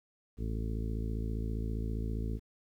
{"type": "harmonic tone", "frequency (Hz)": 55, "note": "A1", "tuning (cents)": 0, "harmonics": [1, 2, 3, 4, 5, 6, 7, 8], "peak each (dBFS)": [-34, -38, -46, -42, -46, -49, -50, -48], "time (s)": [0.37, 2.4], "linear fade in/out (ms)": 50, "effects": ["11-bit"]}